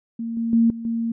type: tone with level steps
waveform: sine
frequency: 229.9 Hz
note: A#3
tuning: 24 cents flat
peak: -25 / -21 / -13 / -29 / -21 dBFS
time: 0.19-1.12 s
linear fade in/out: 5 ms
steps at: 0.37 / 0.53 / 0.7 / 0.85 s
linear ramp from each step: 2 ms
effects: none